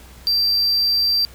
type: tone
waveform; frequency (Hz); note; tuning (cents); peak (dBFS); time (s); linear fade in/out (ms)
triangle; 4699; D8; 0; -14; 0.27-1.25; 0
effects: added 62 Hz sine -43 dBFS peak until 1.34 s + pink hiss -46 dBFS RMS until 1.34 s